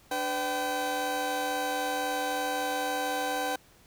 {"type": "tone cluster", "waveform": "30% pulse", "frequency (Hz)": [294.4, 505, 772], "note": ["D4", "B4", "G5"], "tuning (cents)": [4, 39, -27], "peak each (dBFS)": [-35, -31, -28], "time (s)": [0.11, 3.56], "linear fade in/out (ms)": 5, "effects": ["pink hiss -59 dBFS RMS until 3.86 s"]}